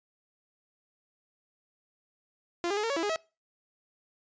sawtooth tone with pitch steps, 345.6 / 403.5 / 421.4 / 456.2 / 560 / 330.8 / 412.6 / 645 Hz, F4 / G#4 / G#4 / A#4 / C#5 / E4 / G#4 / E5, -18 / -50 / +25 / -37 / +18 / +6 / -11 / -38 cents, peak -24 dBFS, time 2.64-3.16 s, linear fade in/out 0 ms, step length 65 ms, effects noise-tail reverb RT60 0.3 s tail -23 dB re dry + resampled to 16000 Hz

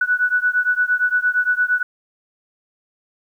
sine beating tone pair, 1476 / 1484.7 Hz, F#6 / F#6, -5 / +6 cents, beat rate 8.7 Hz, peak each -18 / -19 dBFS, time 0.01-1.83 s, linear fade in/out 5 ms, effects 9-bit

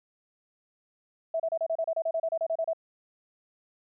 sine tone bursts, 654 Hz, E5, 14 cents flat, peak -25 dBFS, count 16, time 1.34-2.733 s, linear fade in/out 5 ms, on 58 ms, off 31 ms, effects none

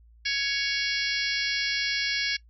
harmonic tone with a mistuned harmonic, 557 Hz, C#5, 8 cents sharp, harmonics 3 / 4 / 5 / 6 / 7 / 8 / 9 / 10, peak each -32 / -30 / -36 / -35 / -37 / -34 / -33 / -36 dBFS, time 0.25-2.37 s, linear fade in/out 10 ms, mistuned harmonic 7, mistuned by +77 cents, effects noise-tail reverb RT60 0.1 s tail -21 dB re dry + added 57 Hz sine -52 dBFS peak until 2.49 s

